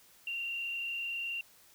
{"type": "tone with frequency modulation", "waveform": "sine", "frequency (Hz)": 2763, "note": "F7", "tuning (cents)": -19, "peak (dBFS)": -34, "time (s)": [0.27, 1.41], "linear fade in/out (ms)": 2, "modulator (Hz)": 32.2, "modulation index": 1.4, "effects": ["white hiss -61 dBFS RMS until 1.74 s"]}